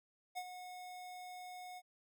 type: tone with ADSR envelope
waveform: square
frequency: 728 Hz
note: F#5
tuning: 28 cents flat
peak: -39 dBFS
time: 0.35-1.82 s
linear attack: 27 ms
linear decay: 56 ms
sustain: -9 dB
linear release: 46 ms
effects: none